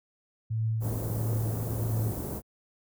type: tone with tremolo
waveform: sine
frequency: 111.2 Hz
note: A2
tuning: 19 cents sharp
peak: -24 dBFS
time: 0.5-2.12 s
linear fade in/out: 10 ms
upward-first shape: triangle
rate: 1.5 Hz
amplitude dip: 65%
type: band-stop noise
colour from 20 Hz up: pink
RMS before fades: -34 dBFS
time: 0.8-2.42 s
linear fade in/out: 50 ms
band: 560 to 15000 Hz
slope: 12 dB/octave
effects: high-pass 60 Hz 12 dB/octave